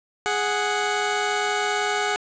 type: tone pair together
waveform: 15% pulse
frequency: 415.3 / 740 Hz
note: G#4 / F#5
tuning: 0 / 0 cents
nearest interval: minor seventh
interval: 1000 cents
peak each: -18 / -18 dBFS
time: 0.26-2.16 s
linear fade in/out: 0 ms
effects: resampled to 16000 Hz + 7-bit